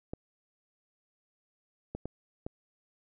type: clicks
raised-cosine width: 2 ms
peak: -23 dBFS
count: 4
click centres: 0.135 / 1.95 / 2.056 / 2.465 s
effects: none